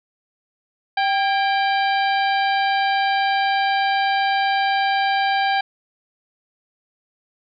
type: harmonic tone with a mistuned harmonic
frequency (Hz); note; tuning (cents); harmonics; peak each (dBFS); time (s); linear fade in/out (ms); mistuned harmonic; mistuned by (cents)
784; G5; 0; 1 / 2 / 3 / 4 / 5 / 6; -18 / -24 / -28 / -30 / -32 / -34; 0.97-5.61; 5; 2; +60
effects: none